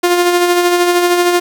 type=tone with tremolo; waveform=sawtooth; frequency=352.2 Hz; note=F4; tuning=15 cents sharp; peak=-4 dBFS; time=0.03-1.4 s; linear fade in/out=10 ms; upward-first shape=sine; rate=13 Hz; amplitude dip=40%; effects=7-bit